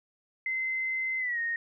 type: tone with pitch glide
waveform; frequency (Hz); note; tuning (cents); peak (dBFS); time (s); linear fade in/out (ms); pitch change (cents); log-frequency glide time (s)
sine; 2062 to 1858.4; C7 to A#6; -26 to -6; -28; 0.46-1.56; 2; -180; 1.19-1.39
effects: none